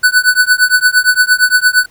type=tone with tremolo; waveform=square; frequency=1493 Hz; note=F#6; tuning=15 cents sharp; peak=-4 dBFS; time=0.03-1.86 s; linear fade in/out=10 ms; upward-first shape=triangle; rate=8.7 Hz; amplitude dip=100%; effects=pink hiss -49 dBFS RMS until 1.9 s